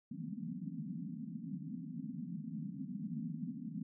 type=band-pass noise; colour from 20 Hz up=pink; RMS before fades=-43 dBFS; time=0.11-3.83 s; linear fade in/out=5 ms; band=150 to 270 Hz; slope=96 dB/octave; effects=none